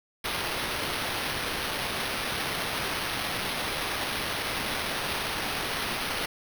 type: noise with sample-and-hold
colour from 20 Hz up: violet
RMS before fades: -31 dBFS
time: 0.24-6.26 s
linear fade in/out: 5 ms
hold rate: 7350 Hz
effects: none